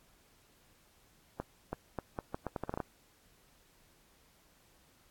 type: accelerating click train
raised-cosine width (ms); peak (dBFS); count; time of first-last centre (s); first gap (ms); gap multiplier
1; -21; 12; 1.4-2.802; 330; 0.78
effects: pink hiss -66 dBFS RMS until 5.1 s + AAC 64 kbps